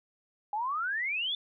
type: exponential sweep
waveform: sine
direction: up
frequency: 808 to 3566 Hz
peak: -29 dBFS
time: 0.53-1.35 s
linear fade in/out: 2 ms
effects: none